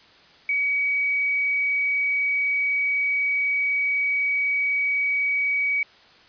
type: tone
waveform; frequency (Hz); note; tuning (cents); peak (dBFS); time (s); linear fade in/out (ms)
sine; 2266; C#7; +37; -20; 0.49-5.83; 2
effects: white hiss -52 dBFS RMS until 6.28 s + resampled to 11025 Hz